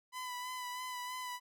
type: tone with vibrato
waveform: sawtooth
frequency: 1000 Hz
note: B5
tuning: 21 cents sharp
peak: -36 dBFS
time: 0.12-1.4 s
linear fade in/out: 50 ms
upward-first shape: sine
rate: 3.1 Hz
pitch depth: 26 cents each way
effects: none